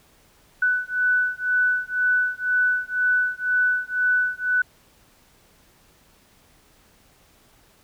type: beating tone pair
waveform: sine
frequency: 1491 / 1493 Hz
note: F#6 / F#6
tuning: +13 / +15 cents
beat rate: 2 Hz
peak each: -22 / -22 dBFS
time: 0.62-4.62 s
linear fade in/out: 5 ms
effects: pink hiss -57 dBFS RMS until 7.83 s